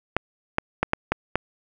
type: clicks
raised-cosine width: 0.5 ms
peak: -5 dBFS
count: 6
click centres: 0.166 / 0.584 / 0.83 / 0.934 / 1.12 / 1.356 s
effects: none